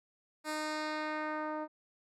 10% pulse tone with low-pass filter sweep, 307.2 Hz, D#4, 22 cents flat, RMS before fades -37 dBFS, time 0.44-1.68 s, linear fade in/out 50 ms, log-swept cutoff 12000 to 800 Hz, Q 1, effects none

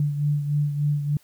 sine beating tone pair, 146 / 149.4 Hz, D3 / D3, -10 / +30 cents, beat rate 3.4 Hz, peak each -21 / -29 dBFS, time 0-1.17 s, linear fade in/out 2 ms, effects white hiss -59 dBFS RMS until 1.23 s

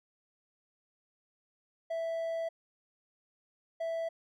triangle tone bursts at uneven times, 659.3 Hz, E5, in tune, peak -30 dBFS, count 2, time 1.9-2.49 / 3.8-4.09 s, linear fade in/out 10 ms, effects none

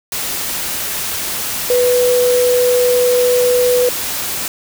sine tone in noise, 494.1 Hz, B4, 1 cent sharp, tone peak -10 dBFS, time 1.7-3.89 s, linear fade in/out 2 ms, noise white, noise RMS -21 dBFS, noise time 0.12-4.48 s, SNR +8 dB, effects none

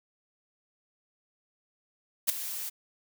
blue noise with ADSR envelope, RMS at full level -21 dBFS, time 2.27-2.7 s, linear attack 26 ms, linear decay 6 ms, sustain -15 dB, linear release 16 ms, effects none

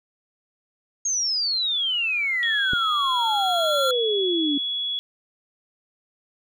sine exponential sweep, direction down, 6580 to 277.2 Hz, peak -21 dBFS, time 1.05-4.58 s, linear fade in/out 5 ms
square tone with exponential growth, 1374 Hz, F6, 29 cents flat, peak -23 dBFS, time 1.33-3.91 s, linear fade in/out 2 ms, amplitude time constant 560 ms
sine tone with pitch glide, 3344 to 3375 Hz, G#7 to G#7, +11 to +27 cents, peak -24 dBFS, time 2.43-4.99 s, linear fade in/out 0 ms, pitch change +16 cents, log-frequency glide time 3.63-3.73 s
click, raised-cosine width 3 ms, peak -16 dBFS, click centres 2.734 s
effects none

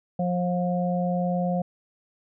harmonic tone, 178.1 Hz, F3, 34 cents sharp, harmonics 1 / 3 / 4, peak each -24 / -29 / -30 dBFS, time 0.19-1.62 s, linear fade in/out 5 ms, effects none

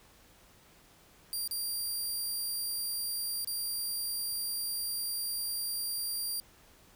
10% pulse tone with dropouts, 4750 Hz, D8, 19 cents sharp, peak -26 dBFS, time 1.33-6.4 s, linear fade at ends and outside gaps 0 ms, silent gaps 1.476-1.511 / 3.446-3.474 s, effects pink hiss -60 dBFS RMS until 6.95 s

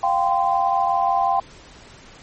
sine chord, F suspended second, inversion none, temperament equal with one note detuned, 698.5 / 784 / 1033.9 Hz, F5 / G5 / C6, 0 / 0 / -21 cents, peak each -22 / -19 / -22 dBFS, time 0.03-1.4 s, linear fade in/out 5 ms, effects pink hiss -45 dBFS RMS until 2.22 s + MP3 32 kbps

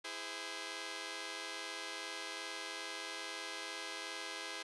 5% pulse chord, E augmented, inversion none, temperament just, 329.6 / 412 / 515 Hz, E4 / G#4 / B#4, 0 / -14 / -28 cents, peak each -36 / -36 / -35 dBFS, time 0.04-4.63 s, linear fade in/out 10 ms, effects resampled to 24000 Hz

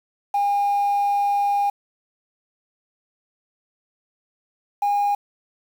sine tone pair in turn, 810 / 814.5 Hz, G#5 / G#5, -43 / -34 cents, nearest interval unison, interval 9 cents, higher second, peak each -16 dBFS, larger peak neither, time 0.34-1.7 / 4.82-5.15 s, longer first, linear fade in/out 5 ms, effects tanh soft clip ceiling -14 dBFS + 7-bit

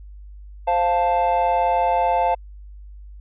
triangle chord, F major, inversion second, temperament equal, 523.3 / 698.5 / 880 Hz, C5 / F5 / A5, 0 / 0 / 0 cents, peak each -22 / -18 / -18 dBFS, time 0.67-2.35 s, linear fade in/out 10 ms, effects added 50 Hz sine -37 dBFS peak until 3.2 s + resampled to 8000 Hz

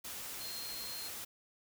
sine tone in noise, 4206 Hz, C8, 8 cents sharp, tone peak -44 dBFS, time 0.4-1.09 s, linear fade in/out 10 ms, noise white, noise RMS -44 dBFS, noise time 0.04-1.25 s, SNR -3 dB, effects none

